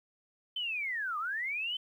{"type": "linear two-way sweep", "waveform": "sine", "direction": "down then up", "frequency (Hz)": [3100, 1174.7, 3100], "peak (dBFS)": -32, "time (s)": [0.56, 1.77], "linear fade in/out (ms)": 5, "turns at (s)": 1.18, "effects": ["11-bit"]}